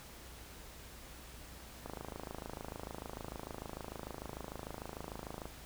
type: click train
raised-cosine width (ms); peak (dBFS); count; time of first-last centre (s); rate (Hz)
1; -28; 97; 1.86-5.456; 26.7
effects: added 60 Hz sine -55 dBFS peak until 5.65 s + pink hiss -53 dBFS RMS until 5.65 s